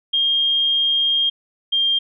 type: tone pair in turn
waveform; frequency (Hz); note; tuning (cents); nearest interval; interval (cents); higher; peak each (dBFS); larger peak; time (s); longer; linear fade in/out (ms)
sine; 3222 / 3200; G7 / G7; +47 / +35; unison; 12; first; -15; neither; 0.13-1.3 / 1.72-1.99; first; 10
effects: none